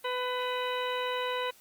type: harmonic tone with a mistuned harmonic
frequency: 500 Hz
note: B4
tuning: 21 cents sharp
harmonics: 1 / 2 / 3 / 4 / 5 / 6 / 8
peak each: -33 / -34 / -40 / -41 / -43 / -40 / -43 dBFS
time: 0.04-1.51 s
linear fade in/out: 10 ms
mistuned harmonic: 8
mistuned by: -60 cents
effects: white hiss -58 dBFS RMS until 1.6 s + Opus 32 kbps